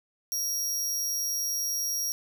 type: tone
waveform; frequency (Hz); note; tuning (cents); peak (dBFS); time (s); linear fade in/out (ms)
sawtooth; 5650; F8; +19; -25; 0.32-2.12; 0
effects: none